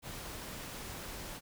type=noise; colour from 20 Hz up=pink; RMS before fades=-44 dBFS; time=0.02-1.41 s; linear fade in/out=50 ms; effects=none